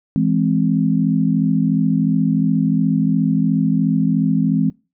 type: chord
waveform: sine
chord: E augmented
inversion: none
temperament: equal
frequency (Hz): 164.81 / 207.7 / 261.6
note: E3 / G#3 / B#3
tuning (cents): 0 / 0 / 0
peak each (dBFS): -18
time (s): 0.16-4.7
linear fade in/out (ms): 0
effects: noise-tail reverb RT60 0.3 s tail -24 dB re dry